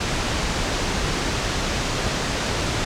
pink low-pass noise, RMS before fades -24 dBFS, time 0-2.85 s, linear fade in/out 10 ms, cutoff 7100 Hz, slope 24 dB/octave, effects none

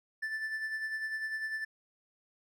triangle tone with tremolo, 1760 Hz, A6, in tune, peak -30 dBFS, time 0.22-1.65 s, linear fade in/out 10 ms, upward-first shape sine, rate 10 Hz, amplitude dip 50%, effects none

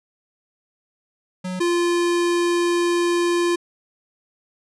square tone pair in turn, 183.7 / 346.8 Hz, F#3 / F4, -12 / -12 cents, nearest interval major seventh, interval 1100 cents, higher second, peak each -26 / -18 dBFS, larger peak second, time 1.44-1.6 / 1.6-3.56 s, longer second, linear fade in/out 10 ms, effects resampled to 24000 Hz

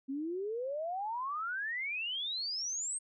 sine exponential sweep, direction up, 261.8 to 8590 Hz, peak -34 dBFS, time 0.08-2.99 s, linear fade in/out 20 ms, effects none

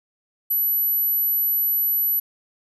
sine tone, 11840 Hz, F#9, in tune, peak -18 dBFS, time 0.5-2.2 s, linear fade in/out 10 ms, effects none

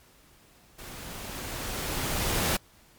pink noise with level ramp, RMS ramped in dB -43 to -25 dBFS, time 0.78-2.57 s, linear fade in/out 10 ms, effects pink hiss -58 dBFS RMS until 2.98 s + MP3 96 kbps

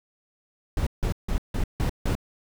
brown noise bursts, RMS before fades -24 dBFS, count 6, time 0.77-2.152 s, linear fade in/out 2 ms, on 97 ms, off 160 ms, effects none

